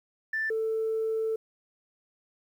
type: tone pair in turn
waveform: sine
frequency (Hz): 1768 / 443.4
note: A6 / A4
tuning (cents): +8 / +13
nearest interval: 2 octaves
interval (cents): 2395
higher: first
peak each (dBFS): -26 / -25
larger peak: second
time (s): 0.33-0.5 / 0.5-1.36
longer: second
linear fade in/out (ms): 5
effects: tanh soft clip ceiling -22 dBFS + 10-bit